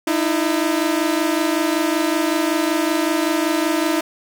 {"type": "tone pair together", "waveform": "sawtooth", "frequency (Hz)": [306.9, 332.2], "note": ["D#4", "E4"], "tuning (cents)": [-24, 13], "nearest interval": "minor second", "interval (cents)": 137, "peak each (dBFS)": -16, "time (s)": [0.07, 4.01], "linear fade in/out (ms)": 5, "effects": []}